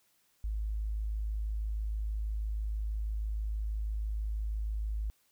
sine tone, 53.1 Hz, G#1, 39 cents sharp, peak -31 dBFS, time 0.44-5.1 s, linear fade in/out 0 ms, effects white hiss -71 dBFS RMS until 5.31 s

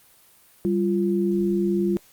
sine tone pair together, 195.99 / 346.6 Hz, G3 / F4, 0 / -13 cents, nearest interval minor seventh, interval 987 cents, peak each -22 dBFS, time 0.65-1.97 s, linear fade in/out 0 ms, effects white hiss -55 dBFS RMS until 2.12 s + Opus 32 kbps

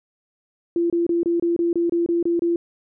sine tone bursts, 341.2 Hz, F4, 40 cents flat, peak -17 dBFS, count 11, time 0.76-2.56 s, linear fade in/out 2 ms, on 140 ms, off 26 ms, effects none

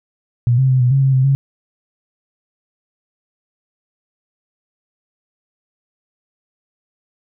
sine tone with pitch steps, 120.3 / 132.3 / 129.5 / 123.8 / 136.4 / 134.3 / 130.6 / 137.2 Hz, B2 / C3 / C3 / B2 / C#3 / C3 / C3 / C#3, -45 / +20 / -17 / +5 / -28 / +46 / -3 / -17 cents, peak -10 dBFS, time 0.47-1.35 s, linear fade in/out 0 ms, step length 110 ms, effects none

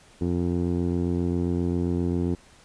15% pulse tone with low-pass filter, 87.5 Hz, F2, 4 cents sharp, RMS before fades -25 dBFS, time 0.21-2.35 s, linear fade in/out 5 ms, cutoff 400 Hz, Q 1.4, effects pink hiss -54 dBFS RMS until 2.64 s + resampled to 22050 Hz

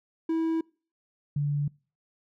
triangle / sine tone pair in turn, 325.3 / 144.9 Hz, E4 / D3, -23 / -23 cents, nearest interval octave + major second, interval 1400 cents, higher first, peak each -22 / -24 dBFS, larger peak first, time 0.29-0.61 / 1.36-1.68 s, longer neither, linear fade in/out 5 ms, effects noise-tail reverb RT60 0.4 s tail -26 dB re dry

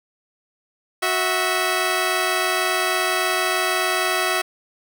10% pulse tone pair together, 369.2 / 652 Hz, F#4 / E5, -4 / -19 cents, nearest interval minor seventh, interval 985 cents, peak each -14 / -13 dBFS, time 1.02-4.42 s, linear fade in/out 10 ms, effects none

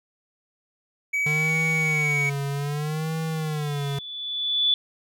triangle tone with pitch glide, 2275 to 2245 Hz, C#7 to C#7, +44 to +21 cents, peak -20 dBFS, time 1.13-2.3 s, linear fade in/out 10 ms, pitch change -23 cents, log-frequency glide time 1.46-1.53 s
square tone with vibrato, 150 Hz, D3, 37 cents sharp, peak -26 dBFS, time 1.26-3.99 s, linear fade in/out 5 ms, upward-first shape sine, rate 0.64 Hz, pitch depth 120 cents each way
sine tone with exponential growth, 3463 Hz, A7, 28 cents flat, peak -16 dBFS, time 3.22-4.74 s, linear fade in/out 1 ms, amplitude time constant 330 ms
effects none

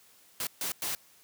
white noise bursts at uneven times, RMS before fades -33 dBFS, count 3, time 0.4-0.47 / 0.61-0.72 / 0.82-0.95 s, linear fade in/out 2 ms, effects white hiss -60 dBFS RMS until 1.23 s + high-pass 80 Hz 12 dB/octave

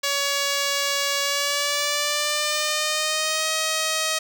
5% pulse tone with pitch glide, 563 to 631.9 Hz, C#5 to D#5, +27 to +27 cents, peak -10 dBFS, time 0.03-4.19 s, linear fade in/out 10 ms, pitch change +200 cents, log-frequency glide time 1.23-3.5 s, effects none

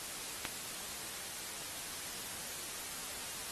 click, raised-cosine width 0.2 ms, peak -18 dBFS, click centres 0.452 s, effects white hiss -43 dBFS RMS until 3.51 s + AAC 32 kbps

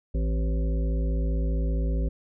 harmonic tone with a mistuned harmonic, 55.2 Hz, A1, 6 cents sharp, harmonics 1 / 3 / 5 / 7 / 9 / 10, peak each -23 / -33 / -37 / -40 / -42 / -43 dBFS, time 0.14-2.09 s, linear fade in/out 10 ms, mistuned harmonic 5, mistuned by -74 cents, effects none

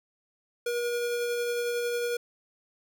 square tone with tremolo, 478.9 Hz, A#4, 47 cents sharp, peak -27 dBFS, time 0.66-2.17 s, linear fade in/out 5 ms, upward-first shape triangle, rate 11 Hz, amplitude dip 25%, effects none

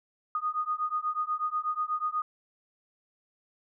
sine beating tone pair, 1232 / 1240.2 Hz, D#6 / D#6, -17 / -6 cents, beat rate 8.2 Hz, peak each -31 dBFS, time 0.35-2.22 s, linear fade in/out 2 ms, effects none

